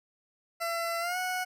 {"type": "tone with pitch glide", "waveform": "20% pulse", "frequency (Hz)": [674, 735], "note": ["E5", "F#5"], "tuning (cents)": [38, -12], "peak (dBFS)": -25, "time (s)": [0.6, 1.45], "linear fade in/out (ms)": 20, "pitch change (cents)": 150, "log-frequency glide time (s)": [1, 1.17], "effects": []}